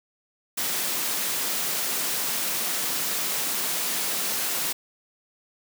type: high-pass noise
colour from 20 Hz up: white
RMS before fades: -27 dBFS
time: 0.57-4.73 s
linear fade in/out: 10 ms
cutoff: 140 Hz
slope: 48 dB/octave
effects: none